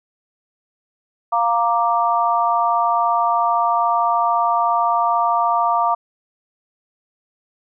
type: chord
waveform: sine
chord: Bb major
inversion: second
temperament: equal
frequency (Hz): 698.5 / 932.3 / 1174.7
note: F5 / Bb5 / D6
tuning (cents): 0 / 0 / 0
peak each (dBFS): -19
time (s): 1.32-5.95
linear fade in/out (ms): 10
effects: none